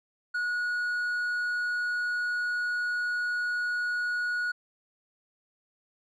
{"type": "tone with hard clipping", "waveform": "sine", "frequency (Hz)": 1456, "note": "F#6", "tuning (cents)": -28, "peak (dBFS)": -28, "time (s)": [0.34, 4.52], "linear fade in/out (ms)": 10, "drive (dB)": 3, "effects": ["resampled to 22050 Hz"]}